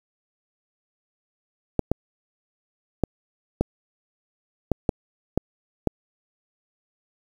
clicks, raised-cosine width 2 ms, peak -6 dBFS, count 8, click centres 1.793 / 1.916 / 3.037 / 3.61 / 4.717 / 4.892 / 5.376 / 5.873 s, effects 7-bit

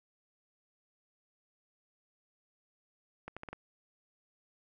accelerating click train, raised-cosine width 0.5 ms, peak -27 dBFS, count 5, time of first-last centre 3.28-3.53 s, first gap 86 ms, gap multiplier 0.79, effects none

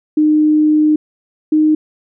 sine tone pair in turn, 305.3 / 308.3 Hz, D#4 / D#4, -33 / -16 cents, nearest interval unison, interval 17 cents, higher second, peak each -8 dBFS, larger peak neither, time 0.17-0.96 / 1.52-1.75 s, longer first, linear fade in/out 5 ms, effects none

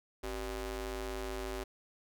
sawtooth ring-modulated tone, 215.5 Hz, A3, 36 cents flat, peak -30 dBFS, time 0.23-1.64 s, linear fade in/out 10 ms, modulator 165 Hz, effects none

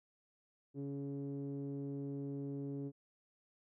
sawtooth tone with low-pass filter, 140 Hz, C#3, 18 cents sharp, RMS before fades -42 dBFS, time 0.74-2.92 s, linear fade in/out 50 ms, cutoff 350 Hz, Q 9.2, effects none

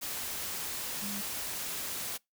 sine tone in noise, 203.4 Hz, G#3, 36 cents flat, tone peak -39 dBFS, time 1.01-1.22 s, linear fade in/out 20 ms, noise white, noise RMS -37 dBFS, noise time 0.01-2.18 s, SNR -5 dB, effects noise-tail reverb RT60 0.2 s tail -26 dB re dry

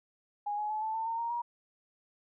sine tone with pitch steps, 825 / 841.8 / 859 / 876.6 / 894.5 / 912.8 / 931.4 / 950.4 Hz, G#5 / G#5 / A5 / A5 / A5 / A#5 / A#5 / A#5, -12 / +23 / -42 / -7 / +28 / -37 / -2 / +33 cents, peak -31 dBFS, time 0.46-1.42 s, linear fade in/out 10 ms, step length 120 ms, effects none

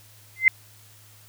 sine tone with exponential growth, 2071 Hz, C7, 18 cents flat, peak -8 dBFS, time 0.36-0.48 s, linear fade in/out 1 ms, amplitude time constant 24 ms, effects added 105 Hz sine -53 dBFS peak until 1.28 s + white hiss -53 dBFS RMS until 1.28 s

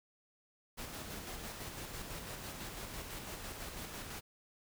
pink noise with tremolo, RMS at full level -44 dBFS, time 0.77-4.21 s, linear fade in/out 20 ms, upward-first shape square, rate 6 Hz, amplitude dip 30%, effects none

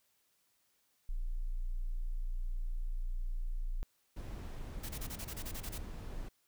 sine tone, 29.31 Hz, A#0, 10 cents sharp, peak -33 dBFS, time 1.09-3.83 s, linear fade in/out 0 ms
brown noise, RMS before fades -43 dBFS, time 4.16-6.29 s, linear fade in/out 10 ms
white noise bursts, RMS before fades -45 dBFS, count 11, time 4.83-5.783 s, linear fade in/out 10 ms, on 63 ms, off 26 ms
effects white hiss -75 dBFS RMS until 6.47 s

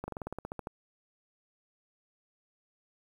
slowing click train, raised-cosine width 1 ms, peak -23 dBFS, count 12, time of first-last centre 0.04-0.671 s, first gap 40 ms, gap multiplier 1.07, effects 9-bit

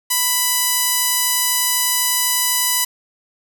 sawtooth tone with band-pass filter, 992 Hz, B5, 7 cents sharp, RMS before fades -18 dBFS, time 0.1-2.85 s, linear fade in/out 10 ms, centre 12000 Hz, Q 0.73, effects none

